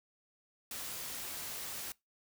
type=noise; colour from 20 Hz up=white; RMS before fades=-42 dBFS; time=0.71-1.92 s; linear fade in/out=2 ms; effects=noise-tail reverb RT60 0.2 s tail -23 dB re dry